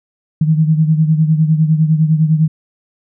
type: beating tone pair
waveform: sine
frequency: 155.56 / 165.46 Hz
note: D#3 / E3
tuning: 0 / +7 cents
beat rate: 9.9 Hz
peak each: -10 / -16 dBFS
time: 0.41-2.48 s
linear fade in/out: 5 ms
effects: none